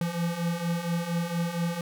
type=beating tone pair; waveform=square; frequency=167.6 / 171.9 Hz; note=E3 / F3; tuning=+29 / -27 cents; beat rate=4.3 Hz; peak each=-33 / -29 dBFS; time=0.01-1.81 s; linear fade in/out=2 ms; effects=none